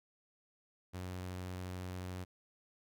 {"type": "tone", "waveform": "sawtooth", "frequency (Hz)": 91.4, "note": "F#2", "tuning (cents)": -21, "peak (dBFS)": -37, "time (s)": [0.93, 2.25], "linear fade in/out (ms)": 20, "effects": []}